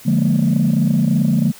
sine chord, Bb dominant seventh, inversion first, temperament just, 145.68 / 174.81 / 209.8 / 233.1 Hz, D3 / F3 / Ab3 / Bb3, -14 / +2 / +18 / 0 cents, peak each -17 dBFS, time 0.05-1.52 s, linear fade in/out 20 ms, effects tanh soft clip ceiling -7 dBFS + white hiss -41 dBFS RMS until 1.59 s

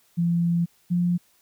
sine tone pair in turn, 170.8 / 175.5 Hz, F3 / F3, -38 / +9 cents, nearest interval unison, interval 47 cents, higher second, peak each -19 dBFS, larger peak neither, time 0.17-0.66 / 0.9-1.18 s, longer first, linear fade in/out 20 ms, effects white hiss -62 dBFS RMS until 1.41 s

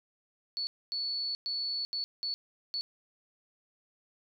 sine tone bursts at uneven times, 4435 Hz, C#8, in tune, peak -31 dBFS, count 6, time 0.57-0.67 / 0.92-1.35 / 1.46-1.85 / 1.93-2.04 / 2.23-2.34 / 2.74-2.81 s, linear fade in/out 0 ms, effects none

